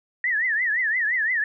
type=tone with vibrato; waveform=sine; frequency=1857 Hz; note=A#6; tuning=7 cents flat; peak=-20 dBFS; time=0.24-1.44 s; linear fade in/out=2 ms; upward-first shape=triangle; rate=5.8 Hz; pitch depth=200 cents each way; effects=none